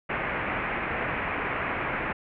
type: low-pass noise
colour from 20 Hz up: white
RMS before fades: -30 dBFS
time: 0.09-2.13 s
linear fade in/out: 10 ms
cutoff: 2400 Hz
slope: 48 dB/octave
effects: none